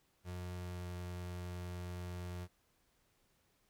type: tone with pitch glide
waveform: 35% pulse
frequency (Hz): 89.6 to 88.93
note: F2 to F2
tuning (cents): +45 to +32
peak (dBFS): -40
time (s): 0.24-2.48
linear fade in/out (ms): 50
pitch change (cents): -13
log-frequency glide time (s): 0.5-0.88
effects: pink hiss -75 dBFS RMS until 3.69 s